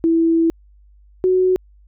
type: tone pair in turn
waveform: sine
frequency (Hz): 329.6 / 370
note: E4 / F#4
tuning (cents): 0 / 0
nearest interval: major second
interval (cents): 200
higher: second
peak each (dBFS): -12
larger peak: neither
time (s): 0.04-0.5 / 1.24-1.56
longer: first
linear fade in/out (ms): 0
effects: added 50 Hz sine -46 dBFS peak until 1.87 s